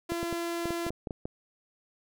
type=tone; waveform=sawtooth; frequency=340 Hz; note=F4; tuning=46 cents flat; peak=-27 dBFS; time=0.09-0.9 s; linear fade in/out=10 ms
type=clicks; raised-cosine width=2 ms; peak=-21 dBFS; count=10; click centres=0.12 / 0.23 / 0.327 / 0.656 / 0.706 / 0.866 / 0.905 / 1.072 / 1.108 / 1.255 s
effects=none